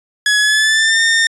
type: tone with pitch glide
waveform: sawtooth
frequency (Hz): 1687 to 1818.6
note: G#6 to A#6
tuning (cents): +27 to -43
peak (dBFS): -7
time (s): 0.26-1.27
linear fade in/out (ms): 2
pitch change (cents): +130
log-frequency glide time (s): 0.39-1.02
effects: resampled to 22050 Hz